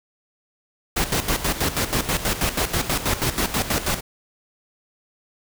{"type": "noise with tremolo", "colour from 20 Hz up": "pink", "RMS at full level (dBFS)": -21, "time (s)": [0.96, 4.01], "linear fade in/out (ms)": 10, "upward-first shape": "square", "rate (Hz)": 6.2, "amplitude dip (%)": 70, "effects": []}